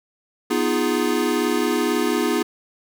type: chord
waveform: square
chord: F half-diminished seventh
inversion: second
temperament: equal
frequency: 246.9 / 311.1 / 349.2 / 415.3 Hz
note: Cb4 / Eb4 / F4 / Ab4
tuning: 0 / 0 / 0 / 0 cents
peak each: -25 dBFS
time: 0.5-2.43 s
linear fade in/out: 10 ms
effects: none